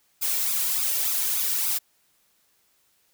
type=noise with flanger; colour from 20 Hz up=blue; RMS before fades=-25 dBFS; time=0.21-1.79 s; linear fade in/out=20 ms; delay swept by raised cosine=0.8 to 2.2 ms; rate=3.4 Hz; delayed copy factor=+0.85; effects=white hiss -66 dBFS RMS until 3.13 s